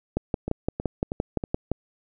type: two click trains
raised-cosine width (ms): 2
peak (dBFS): -10 / -15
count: 10 / 4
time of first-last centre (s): 0.17-1.716 / 0.48-1.438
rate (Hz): 5.82 / 3.13
effects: none